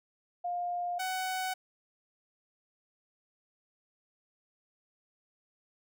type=tone pair in turn; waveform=sine / sawtooth; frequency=706 / 748 Hz; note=F5 / F#5; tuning=+19 / +19 cents; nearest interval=minor second; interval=100 cents; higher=second; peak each=-31 / -28 dBFS; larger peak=second; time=0.44-0.99 / 0.99-1.54 s; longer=neither; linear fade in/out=10 ms; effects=none